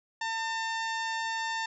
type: harmonic tone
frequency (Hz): 901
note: A5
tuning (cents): +41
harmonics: 1 / 2 / 3 / 4 / 5 / 6 / 7 / 8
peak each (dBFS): -33 / -34 / -43 / -42 / -45 / -46 / -51 / -48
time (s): 0.21-1.66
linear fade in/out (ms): 5
effects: none